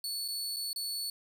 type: tone with dropouts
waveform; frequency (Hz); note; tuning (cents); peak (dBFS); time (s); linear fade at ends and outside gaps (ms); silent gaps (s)
sawtooth; 4435; C#8; 0; -31; 0.04-1.1; 2; 0.28-0.284 / 0.563-0.567 / 0.731-0.76
effects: none